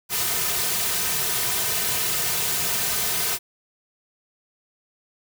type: noise with comb filter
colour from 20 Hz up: white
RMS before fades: -24 dBFS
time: 0.09-3.39 s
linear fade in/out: 50 ms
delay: 3.6 ms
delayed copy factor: -0.9
effects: none